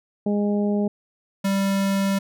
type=harmonic tone; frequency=205.6 Hz; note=G#3; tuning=17 cents flat; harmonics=1 / 2 / 3 / 4; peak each=-20 / -26 / -30 / -37 dBFS; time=0.26-0.88 s; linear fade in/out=5 ms
type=tone; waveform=square; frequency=196 Hz; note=G3; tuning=in tune; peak=-20 dBFS; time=1.44-2.19 s; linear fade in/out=10 ms
effects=none